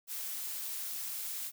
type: noise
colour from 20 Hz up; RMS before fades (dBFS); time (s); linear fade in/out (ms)
blue; -39; 0.07-1.52; 50
effects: none